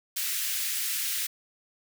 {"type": "high-pass noise", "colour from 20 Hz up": "white", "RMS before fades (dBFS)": -30, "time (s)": [0.16, 1.27], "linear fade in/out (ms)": 10, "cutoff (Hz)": 1700, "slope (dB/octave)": 24, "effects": []}